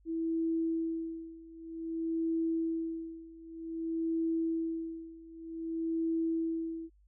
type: tone with tremolo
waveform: sine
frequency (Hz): 327.7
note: E4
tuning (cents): -10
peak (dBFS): -28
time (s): 0.05-6.9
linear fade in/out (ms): 50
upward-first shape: sine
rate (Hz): 0.53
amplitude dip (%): 90
effects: added 50 Hz sine -61 dBFS peak until 7.07 s